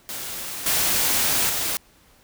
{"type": "noise with level steps", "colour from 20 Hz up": "white", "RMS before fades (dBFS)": [-32, -21, -25], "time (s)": [0.09, 1.77], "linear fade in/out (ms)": 0, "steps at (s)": [0.66, 1.49], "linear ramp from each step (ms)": 5, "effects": ["pink hiss -56 dBFS RMS until 2.23 s"]}